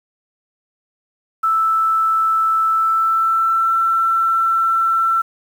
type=tone with pitch glide; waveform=sine; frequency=1318.5 to 1341.5 Hz; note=E6 to E6; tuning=0 to +30 cents; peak=-13 dBFS; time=1.43-5.22 s; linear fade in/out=10 ms; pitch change=+30 cents; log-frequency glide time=2.69-3.75 s; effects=7-bit